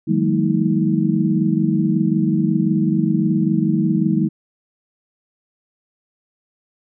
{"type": "tone cluster", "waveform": "sine", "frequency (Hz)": [155, 182.3, 200.8, 226.1, 319.4], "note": ["D#3", "F#3", "G3", "A3", "D#4"], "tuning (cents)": [-6, -25, 42, 47, 45], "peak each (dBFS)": -21, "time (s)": [0.07, 4.29], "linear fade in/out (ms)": 20, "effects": []}